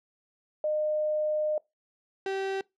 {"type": "tone pair in turn", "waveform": ["sine", "35% pulse"], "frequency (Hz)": [610, 387.3], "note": ["D#5", "G4"], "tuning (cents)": [-34, -21], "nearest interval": "minor sixth", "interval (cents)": 787, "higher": "first", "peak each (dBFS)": [-25, -27], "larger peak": "first", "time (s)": [[0.64, 1.58], [2.26, 2.61]], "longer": "first", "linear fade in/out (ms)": 2, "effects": ["noise-tail reverb RT60 0.2 s tail -23 dB re dry", "low-pass 4000 Hz 12 dB/octave"]}